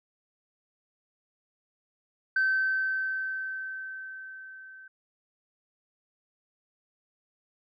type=tone with level ramp; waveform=sine; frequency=1542 Hz; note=G6; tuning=29 cents flat; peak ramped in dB=-20 to -46 dBFS; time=2.36-4.88 s; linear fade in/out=5 ms; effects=tanh soft clip ceiling -19 dBFS